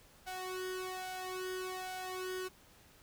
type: tone with flanger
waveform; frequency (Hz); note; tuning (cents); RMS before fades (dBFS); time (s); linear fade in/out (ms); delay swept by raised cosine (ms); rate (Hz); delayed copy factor
sawtooth; 370.8; F#4; +4; -41; 0.26-2.49; 20; 1.4 to 2.09; 1.2; +0.85
effects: pink hiss -62 dBFS RMS until 3.02 s